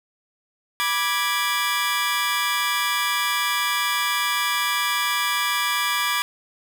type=chord; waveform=20% pulse; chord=G# diminished; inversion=first; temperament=equal with one note detuned; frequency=980.9 / 1174.7 / 1661.2 Hz; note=B5 / D6 / G#6; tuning=-12 / 0 / 0 cents; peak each=-22 / -19 / -21 dBFS; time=0.8-6.22 s; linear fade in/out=0 ms; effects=none